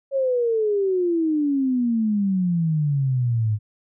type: exponential sweep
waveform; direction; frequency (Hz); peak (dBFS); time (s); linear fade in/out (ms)
sine; down; 554.4 to 103.83; -18; 0.11-3.59; 50
effects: none